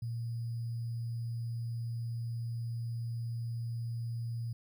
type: tone with sample-and-hold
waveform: sine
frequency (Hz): 116.54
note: A#2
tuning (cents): 0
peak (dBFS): -34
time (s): 0.02-4.53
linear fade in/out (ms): 5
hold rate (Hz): 4900
effects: none